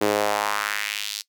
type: tone with high-pass filter sweep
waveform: sawtooth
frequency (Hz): 103.9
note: G#2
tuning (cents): +1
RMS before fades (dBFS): -25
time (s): 0.01-1.22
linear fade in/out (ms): 10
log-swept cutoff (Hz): 360 to 4600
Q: 2
effects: noise-tail reverb RT60 0.1 s tail -19 dB re dry